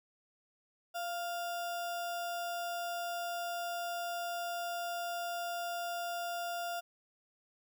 sine tone with sample-and-hold, 692 Hz, F5, 16 cents flat, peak -35 dBFS, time 0.94-6.81 s, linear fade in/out 20 ms, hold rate 2100 Hz, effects none

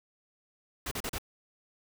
pink noise bursts, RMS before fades -35 dBFS, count 4, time 0.86-1.184 s, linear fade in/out 5 ms, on 54 ms, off 36 ms, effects none

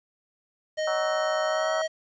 square tone with pitch glide, 621 to 635.1 Hz, D#5 to D#5, -3 to +35 cents, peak -26 dBFS, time 0.77-1.88 s, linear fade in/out 20 ms, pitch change +38 cents, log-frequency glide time 1.45-1.73 s
harmonic tone, 187.2 Hz, F#3, 20 cents sharp, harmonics 3 / 4 / 5 / 6 / 7 / 8, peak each -37 / -34 / -38 / -37 / -32 / -38 dBFS, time 0.87-1.82 s, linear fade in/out 5 ms
effects resampled to 16000 Hz + 9-bit

